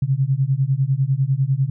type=beating tone pair; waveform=sine; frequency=130 / 140 Hz; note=C3 / C#3; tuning=-11 / +18 cents; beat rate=10 Hz; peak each=-19 dBFS; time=0.02-1.7 s; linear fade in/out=5 ms; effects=none